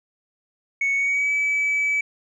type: tone with pitch glide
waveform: sine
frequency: 2217 to 2294 Hz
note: C#7 to D7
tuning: 0 to -41 cents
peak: -17 dBFS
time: 0.81-2.01 s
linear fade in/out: 5 ms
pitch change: +59 cents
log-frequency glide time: 0.95-1.32 s
effects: tanh soft clip ceiling -17 dBFS